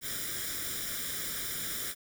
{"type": "noise with comb filter", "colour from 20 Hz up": "white", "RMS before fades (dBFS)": -36, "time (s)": [0.01, 1.95], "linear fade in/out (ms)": 50, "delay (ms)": 0.56, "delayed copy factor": 0.8, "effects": []}